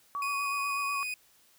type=tone with vibrato; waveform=sine; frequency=1125 Hz; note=C#6; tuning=25 cents sharp; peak=-31 dBFS; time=0.15-1.03 s; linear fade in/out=0 ms; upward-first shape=sine; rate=8.1 Hz; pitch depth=29 cents each way
type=tone; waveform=40% pulse; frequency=2489 Hz; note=D#7; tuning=in tune; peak=-32 dBFS; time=0.22-1.14 s; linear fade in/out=2 ms
effects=white hiss -63 dBFS RMS until 1.58 s